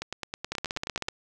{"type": "two click trains", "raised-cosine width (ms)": 0.2, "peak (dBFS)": [-15, -13], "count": [11, 10], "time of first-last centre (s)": [[0.02, 1.084], [0.52, 1.086]], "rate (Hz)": [9.4, 15.9], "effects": []}